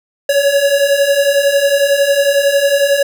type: beating tone pair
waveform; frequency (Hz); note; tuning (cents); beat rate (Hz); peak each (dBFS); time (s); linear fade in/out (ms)
square; 554.4 / 565.4; C#5 / C#5; 0 / +34; 11; -16 / -12; 0.29-3.03; 5
effects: none